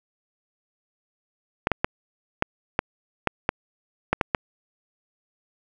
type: clicks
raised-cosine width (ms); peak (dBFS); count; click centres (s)
0.5; -4; 10; 1.671 / 1.717 / 1.845 / 2.424 / 2.791 / 3.273 / 3.491 / 4.13 / 4.212 / 4.348
effects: none